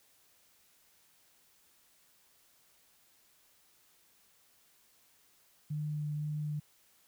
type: tone with vibrato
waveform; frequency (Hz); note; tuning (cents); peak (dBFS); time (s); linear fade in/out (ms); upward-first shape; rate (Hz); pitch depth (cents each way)
sine; 149.9; D3; +36; -33; 5.7-6.6; 10; sine; 1.9; 10
effects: white hiss -67 dBFS RMS until 7.07 s